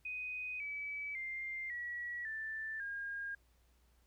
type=tone with pitch steps; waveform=sine; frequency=2499 / 2292 / 2101 / 1927 / 1767.1 / 1620.4 Hz; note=D#7 / D7 / C7 / B6 / A6 / G#6; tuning=+7 / -43 / +7 / -43 / +7 / -43 cents; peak=-39 dBFS; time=0.05-3.35 s; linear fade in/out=5 ms; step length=550 ms; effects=added 60 Hz sine -68 dBFS peak until 4.06 s + pink hiss -75 dBFS RMS until 4.06 s